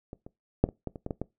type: clicks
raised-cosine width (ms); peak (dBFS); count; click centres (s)
2; -26 / -30 / -6 / -25 / -19 / -26 / -20 / -18 / -18; 9; 0.131 / 0.265 / 0.64 / 0.689 / 0.873 / 0.958 / 1.064 / 1.108 / 1.216
effects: noise-tail reverb RT60 0.2 s tail -21 dB re dry